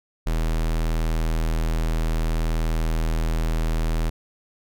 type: tone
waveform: square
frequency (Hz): 40.31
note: E1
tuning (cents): -38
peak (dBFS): -21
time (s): 0.26-4.1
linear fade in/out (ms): 10
effects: none